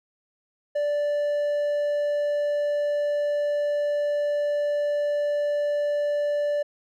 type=tone; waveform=triangle; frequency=585 Hz; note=D5; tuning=7 cents flat; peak=-20 dBFS; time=0.75-6.63 s; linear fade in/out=10 ms; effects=none